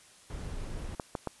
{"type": "noise", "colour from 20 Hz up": "brown", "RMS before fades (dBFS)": -38, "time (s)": [0.3, 0.95], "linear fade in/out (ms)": 2}
{"type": "clicks", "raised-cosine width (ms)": 1, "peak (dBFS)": -18, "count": 3, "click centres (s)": [0.998, 1.152, 1.273]}
{"effects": ["white hiss -57 dBFS RMS until 1.4 s", "resampled to 24000 Hz"]}